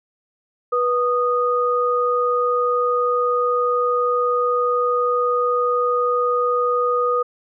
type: tone pair together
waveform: sine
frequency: 489 / 1236 Hz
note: B4 / D#6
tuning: -17 / -12 cents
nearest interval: octave + major third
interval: 1605 cents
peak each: -19 dBFS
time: 0.72-7.23 s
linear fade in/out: 10 ms
effects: none